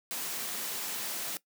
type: high-pass noise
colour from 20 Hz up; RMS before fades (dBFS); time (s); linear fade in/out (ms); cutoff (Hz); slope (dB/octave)
white; -36; 0.11-1.37; 0; 140; 96
effects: noise-tail reverb RT60 0.1 s tail -19 dB re dry